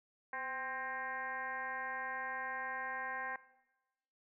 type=tone with frequency modulation; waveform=sine; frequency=1318.5 Hz; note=E6; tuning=in tune; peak=-38 dBFS; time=0.33-3.36 s; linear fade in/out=2 ms; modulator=268 Hz; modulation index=2.5; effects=noise-tail reverb RT60 1.0 s tail -18 dB re dry